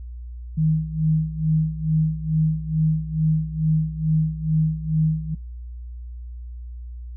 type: tone with tremolo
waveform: sine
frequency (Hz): 157.4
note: D#3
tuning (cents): +20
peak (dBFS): -15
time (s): 0.57-5.35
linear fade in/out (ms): 10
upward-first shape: sine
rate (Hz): 2.3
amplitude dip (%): 80
effects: noise-tail reverb RT60 0.3 s tail -25 dB re dry + added 60 Hz sine -32 dBFS peak until 7.16 s